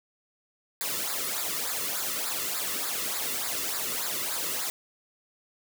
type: noise with flanger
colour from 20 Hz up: white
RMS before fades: -31 dBFS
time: 0.81-4.7 s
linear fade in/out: 0 ms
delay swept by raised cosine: 0.33 to 1.31 ms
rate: 3.4 Hz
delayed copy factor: -0.75
effects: none